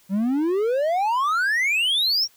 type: exponential sweep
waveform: triangle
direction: up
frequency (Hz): 185.6 to 5740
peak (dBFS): -17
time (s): 0.09-2.28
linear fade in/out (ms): 50
effects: white hiss -57 dBFS RMS until 2.36 s